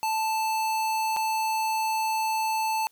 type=tone with dropouts; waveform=square; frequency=880 Hz; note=A5; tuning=in tune; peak=-25 dBFS; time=0.03-2.87 s; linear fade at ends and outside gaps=0 ms; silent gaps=1.164-1.169 s; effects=white hiss -64 dBFS RMS until 2.91 s